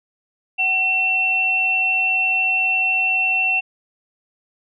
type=tone pair together; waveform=sine; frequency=754 / 2703 Hz; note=F#5 / E7; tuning=+32 / +43 cents; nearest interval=octave + minor seventh; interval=2211 cents; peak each=-27 / -16 dBFS; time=0.58-3.61 s; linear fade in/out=20 ms; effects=none